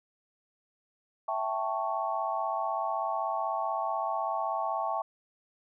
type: chord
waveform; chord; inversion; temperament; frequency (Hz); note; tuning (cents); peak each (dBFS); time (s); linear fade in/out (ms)
sine; A dominant seventh; second; equal; 659.3 / 784 / 880 / 1108.7; E5 / G5 / A5 / C#6; 0 / 0 / 0 / 0; -34; 1.28-5.02; 5
effects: none